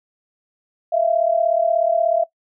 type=tone pair together; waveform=sine; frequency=646 / 682.6 Hz; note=E5 / F5; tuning=-35 / -40 cents; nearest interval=minor second; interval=95 cents; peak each=-18 dBFS; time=0.92-2.24 s; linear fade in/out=10 ms; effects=noise-tail reverb RT60 0.1 s tail -17 dB re dry